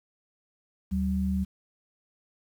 sine tone pair together, 75.5 / 190.96 Hz, D2 / G3, +48 / -45 cents, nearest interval octave + major third, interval 1607 cents, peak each -29 / -26 dBFS, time 0.91-1.45 s, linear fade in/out 20 ms, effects 9-bit

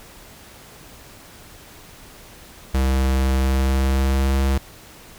square tone with pitch glide, 66 to 67.39 Hz, C2 to C#2, +16 to -48 cents, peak -17 dBFS, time 2.74-4.58 s, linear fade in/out 5 ms, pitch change +36 cents, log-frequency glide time 3.36-4.42 s, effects pink hiss -44 dBFS RMS until 5.18 s

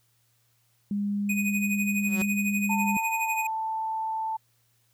sine tone, 203.2 Hz, G#3, 38 cents flat, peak -25 dBFS, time 0.91-2.97 s, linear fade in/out 2 ms
square tone with tremolo, 2489 Hz, D#7, in tune, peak -26 dBFS, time 1.29-3.47 s, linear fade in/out 5 ms, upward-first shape sine, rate 12 Hz, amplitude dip 70%
sawtooth tone with exponential growth, 186.4 Hz, F#3, 13 cents sharp, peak -24 dBFS, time 1.98-2.22 s, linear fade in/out 2 ms, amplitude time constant 52 ms
sine tone with pitch glide, 894 to 884.2 Hz, A5 to A5, +27 to +8 cents, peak -27 dBFS, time 2.69-4.37 s, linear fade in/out 10 ms, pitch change -19 cents, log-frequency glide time 3.19-3.38 s
effects added 117 Hz sine -69 dBFS peak until 4.93 s + white hiss -69 dBFS RMS until 4.93 s

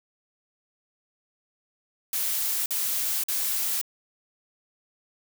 blue noise bursts, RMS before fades -27 dBFS, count 3, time 2.13-3.814 s, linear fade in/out 2 ms, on 530 ms, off 47 ms, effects none

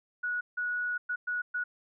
sine tone bursts at uneven times, 1463 Hz, F#6, 20 cents flat, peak -29 dBFS, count 5, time 0.23-0.41 / 0.57-0.98 / 1.09-1.16 / 1.27-1.42 / 1.54-1.64 s, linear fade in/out 10 ms, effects none

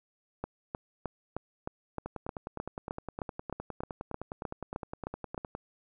two click trains, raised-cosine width 1 ms, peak -20 / -23 dBFS, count 17 / 35, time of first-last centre 0.44-5.378 / 2.06-5.551 s, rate 3.24 / 9.74 Hz, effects none

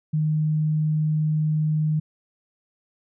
sine tone, 154.2 Hz, D#3, 15 cents flat, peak -19 dBFS, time 0.13-2 s, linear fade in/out 10 ms, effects none

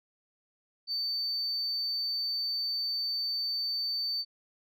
sine tone, 4560 Hz, C#8, 48 cents sharp, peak -28 dBFS, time 0.87-4.25 s, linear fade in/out 50 ms, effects tanh soft clip ceiling -26 dBFS

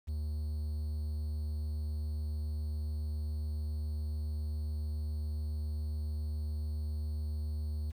triangle tone, 75.6 Hz, D#2, 49 cents flat, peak -31 dBFS, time 0.07-7.92 s, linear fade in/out 20 ms, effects 10-bit

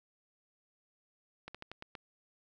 slowing click train, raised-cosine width 0.3 ms, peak -28 dBFS, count 6, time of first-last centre 1.48-1.952 s, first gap 66 ms, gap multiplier 1.18, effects none

